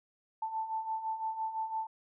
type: beating tone pair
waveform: sine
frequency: 880 / 885.9 Hz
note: A5 / A5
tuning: 0 / +12 cents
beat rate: 5.9 Hz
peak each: -40 / -34 dBFS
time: 0.42-1.87 s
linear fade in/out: 5 ms
effects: none